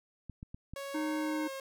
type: clicks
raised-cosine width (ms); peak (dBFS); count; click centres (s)
5; -31; 4; 0.297 / 0.429 / 0.545 / 0.736
type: tone with pitch glide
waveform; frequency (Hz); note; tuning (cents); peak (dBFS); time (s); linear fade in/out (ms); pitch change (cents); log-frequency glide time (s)
sawtooth; 554.4 to 538.3; C#5 to C5; 0 to +49; -35; 0.76-1.6; 2; -51; 1.18-1.48
type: harmonic tone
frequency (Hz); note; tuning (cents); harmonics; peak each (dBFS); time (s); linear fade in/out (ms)
308; D#4; -17; 1 / 3 / 5 / 7; -32 / -42 / -46 / -49; 0.94-1.48; 10
effects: none